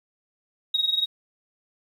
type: tone with amplitude modulation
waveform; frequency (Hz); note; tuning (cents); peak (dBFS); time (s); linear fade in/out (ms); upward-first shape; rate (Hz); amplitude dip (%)
sine; 3776; A#7; +22; -17; 0.74-1.06; 5; sine; 21.3; 80
effects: tanh soft clip ceiling -13 dBFS + 9-bit